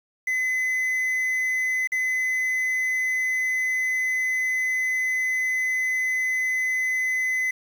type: tone with dropouts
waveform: triangle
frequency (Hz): 2027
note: B6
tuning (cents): +45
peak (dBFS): -20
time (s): 0.27-7.51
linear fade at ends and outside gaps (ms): 5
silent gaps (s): 1.874-1.919
effects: 8-bit